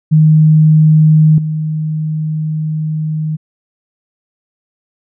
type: tone with level steps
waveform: sine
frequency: 155.56 Hz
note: D#3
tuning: in tune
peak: -4 / -14 dBFS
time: 0.11-3.37 s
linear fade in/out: 20 ms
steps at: 1.38 s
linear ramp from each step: 2 ms
effects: none